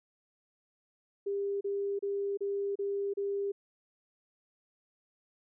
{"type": "tone bursts", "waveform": "sine", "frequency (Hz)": 399.9, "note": "G4", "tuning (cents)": 35, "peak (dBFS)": -30, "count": 6, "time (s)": [1.26, 3.52], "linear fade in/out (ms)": 10, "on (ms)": 350, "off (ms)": 32, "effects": []}